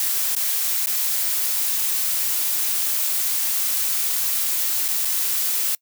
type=noise with dropouts; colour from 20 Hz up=blue; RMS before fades=-22 dBFS; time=0-5.75 s; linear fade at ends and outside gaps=1 ms; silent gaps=0.351-0.364 / 0.86-0.87 / 4.881-4.886 / 5.05-5.054 s; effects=noise-tail reverb RT60 0.1 s tail -25 dB re dry